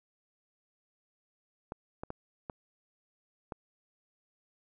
clicks, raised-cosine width 1 ms, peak -24 dBFS, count 5, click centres 1.721 / 2.035 / 2.104 / 2.498 / 3.522 s, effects none

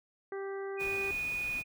harmonic tone, 392 Hz, G4, in tune, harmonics 1 / 2 / 3 / 4 / 5, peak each -36 / -47 / -49 / -49 / -51 dBFS, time 0.32-1.11 s, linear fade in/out 2 ms
sine tone, 2475 Hz, D#7, 10 cents flat, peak -32 dBFS, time 0.77-1.64 s, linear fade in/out 50 ms
pink noise, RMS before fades -47 dBFS, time 0.79-1.63 s, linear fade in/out 20 ms
effects none

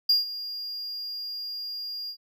triangle tone with ADSR envelope, 4820 Hz, D8, 44 cents sharp, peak -15 dBFS, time 0.09-2.17 s, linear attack 7 ms, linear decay 150 ms, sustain -16 dB, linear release 79 ms, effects none

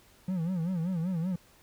triangle tone with vibrato, 174.61 Hz, F3, in tune, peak -26 dBFS, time 0.28-1.36 s, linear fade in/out 5 ms, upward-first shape sine, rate 5.2 Hz, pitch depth 150 cents each way, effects pink hiss -60 dBFS RMS until 1.62 s

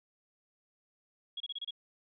sine tone bursts, 3322 Hz, G#7, in tune, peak -36 dBFS, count 6, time 1.37-1.708 s, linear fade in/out 5 ms, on 33 ms, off 28 ms, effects none

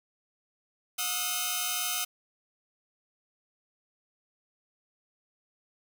5% pulse tone cluster, 720 / 1238 / 1301 / 3074 Hz, F#5 / D#6 / E6 / G7, -47 / -9 / -23 / -35 cents, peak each -24 dBFS, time 0.98-2.05 s, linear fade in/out 10 ms, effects none

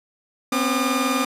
sawtooth tone cluster, 250.3 / 270.6 / 1208 Hz, B3 / C#4 / D6, +23 / -42 / +48 cents, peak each -20 dBFS, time 0.52-1.25 s, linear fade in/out 5 ms, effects resampled to 32000 Hz

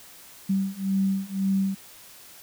sine beating tone pair, 192.7 / 194.6 Hz, G3 / G3, -29 / -12 cents, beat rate 1.9 Hz, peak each -26 / -25 dBFS, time 0.49-1.75 s, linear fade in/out 10 ms, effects white hiss -48 dBFS RMS until 2.42 s

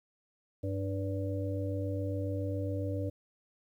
harmonic tone with a mistuned harmonic, 98 Hz, G2, in tune, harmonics 1 / 3 / 5 / 6, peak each -33 / -38 / -40 / -41 dBFS, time 0.63-3.1 s, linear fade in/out 10 ms, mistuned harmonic 6, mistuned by -32 cents, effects 11-bit

